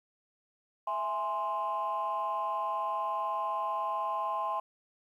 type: chord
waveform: sine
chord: E augmented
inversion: none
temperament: equal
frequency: 659.3 / 830.6 / 1046.5 Hz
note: E5 / G#5 / B#5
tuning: 0 / 0 / 0 cents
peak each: -37 / -34 / -31 dBFS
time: 0.87-4.6 s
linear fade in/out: 5 ms
effects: tanh soft clip ceiling -24 dBFS + 11-bit